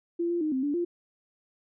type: tone with pitch steps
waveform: sine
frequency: 341.7 / 345.5 / 308.3 / 261.6 / 289.2 / 347.1 Hz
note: F4 / F4 / D#4 / C4 / D4 / F4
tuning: -38 / -19 / -16 / 0 / -27 / -11 cents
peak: -25 dBFS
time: 0.19-0.85 s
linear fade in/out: 10 ms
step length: 110 ms
effects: none